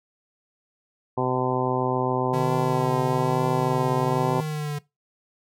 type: harmonic tone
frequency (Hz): 127.6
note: C3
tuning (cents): -43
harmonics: 1 / 2 / 3 / 4 / 5 / 6 / 7 / 8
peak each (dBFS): -29 / -30 / -27 / -31 / -33 / -31 / -29 / -31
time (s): 1.17-4.41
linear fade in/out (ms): 10
type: tone with vibrato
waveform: square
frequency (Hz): 150.4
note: D3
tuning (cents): +42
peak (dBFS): -27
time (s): 2.33-4.79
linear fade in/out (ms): 10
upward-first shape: triangle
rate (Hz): 1.1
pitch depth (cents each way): 70
effects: noise-tail reverb RT60 0.2 s tail -20 dB re dry